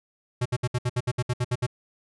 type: tone bursts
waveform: square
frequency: 123.47 Hz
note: B2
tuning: in tune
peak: -23 dBFS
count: 12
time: 0.41-1.666 s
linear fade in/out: 10 ms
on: 46 ms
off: 64 ms
effects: resampled to 24000 Hz